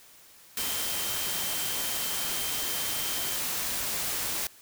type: tone in noise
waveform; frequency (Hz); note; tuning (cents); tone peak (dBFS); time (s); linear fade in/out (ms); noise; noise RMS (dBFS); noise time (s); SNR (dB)
sine; 3136; G7; 0; -39; 0.58-3.36; 2; white; -31; 0.57-4.47; -11
effects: white hiss -54 dBFS RMS until 4.61 s

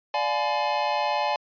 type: chord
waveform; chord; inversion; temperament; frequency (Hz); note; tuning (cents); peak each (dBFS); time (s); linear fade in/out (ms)
square; D diminished seventh; none; just; 587.3 / 704.8 / 845.8 / 1014.9; D5 / F5 / Ab5 / Cb6; 0 / +16 / +31 / +47; -30 / -32 / -26 / -32; 0.14-1.36; 2
effects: resampled to 11025 Hz

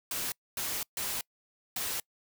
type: noise bursts at uneven times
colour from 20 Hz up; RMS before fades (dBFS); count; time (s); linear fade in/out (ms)
white; -34; 4; 0.11-0.32 / 0.57-0.83 / 0.97-1.21 / 1.76-2; 2
effects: noise-tail reverb RT60 0.1 s tail -26 dB re dry

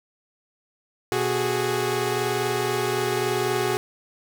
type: tone cluster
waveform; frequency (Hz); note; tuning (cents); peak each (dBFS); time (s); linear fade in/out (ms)
sawtooth; 123 / 368.6 / 412.4 / 433.3; B2 / F#4 / G#4 / A4; -7 / -7 / -12 / -27; -27 / -22 / -22 / -30; 1.12-3.77; 0
effects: none

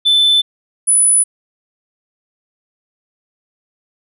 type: tone pair in turn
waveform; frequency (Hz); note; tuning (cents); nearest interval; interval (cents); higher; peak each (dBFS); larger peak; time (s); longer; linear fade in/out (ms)
sine; 3520 / 9956; A7 / D#9; 0 / 0; octave + tritone; 1800; second; -6; neither; 0.05-0.42 / 0.87-1.24; neither; 20
effects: tanh soft clip ceiling -7 dBFS

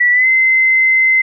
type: tone with pitch glide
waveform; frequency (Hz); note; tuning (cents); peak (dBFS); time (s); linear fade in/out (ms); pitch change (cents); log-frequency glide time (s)
sine; 1953 to 2062; B6 to C7; -20 to -26; -8; 0-1.22; 10; +94; 0.12-0.27
effects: none

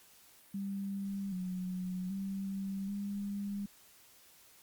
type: tone with pitch steps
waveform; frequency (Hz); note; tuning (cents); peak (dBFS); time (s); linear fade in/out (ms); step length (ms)
sine; 197.4 / 183.4 / 194.8 / 201.4; G3 / F#3 / G3 / G3; +12 / -15 / -11 / +47; -35; 0.54-3.66; 5; 780
effects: white hiss -61 dBFS RMS until 4.62 s + Opus 48 kbps

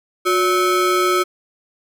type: ring-modulated tone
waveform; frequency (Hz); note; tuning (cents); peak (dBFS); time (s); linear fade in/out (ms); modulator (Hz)
square; 466.4; A#4; +1; -12; 0.25-1.24; 20; 828
effects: none

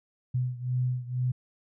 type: beating tone pair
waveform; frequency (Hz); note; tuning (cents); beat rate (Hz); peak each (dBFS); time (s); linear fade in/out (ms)
sine; 125.1 / 127.2; B2 / C3; +23 / -48; 2.1; -28 / -31; 0.34-1.32; 10
effects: none

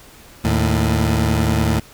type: tone pair together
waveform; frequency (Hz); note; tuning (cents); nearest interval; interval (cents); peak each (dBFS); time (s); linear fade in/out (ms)
20% pulse; 76.8 / 110; D#2 / A2; -22 / 0; tritone; 622; -13; 0.44-1.8; 10
effects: pink hiss -44 dBFS RMS until 1.93 s

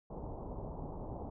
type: low-pass noise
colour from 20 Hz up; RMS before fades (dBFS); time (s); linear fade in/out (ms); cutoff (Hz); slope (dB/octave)
pink; -43; 0.1-1.3; 5; 960; 48
effects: none

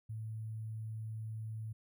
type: tone with sample-and-hold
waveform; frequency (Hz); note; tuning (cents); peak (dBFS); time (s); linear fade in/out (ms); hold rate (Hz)
sine; 110; A2; 0; -39; 0.09-1.73; 10; 11025
effects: none

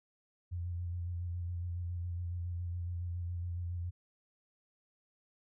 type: tone with vibrato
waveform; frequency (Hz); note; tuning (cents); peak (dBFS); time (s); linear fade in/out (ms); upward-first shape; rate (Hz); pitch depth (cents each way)
sine; 87.31; F2; 0; -35; 0.51-3.91; 20; square; 7.2; 24
effects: none

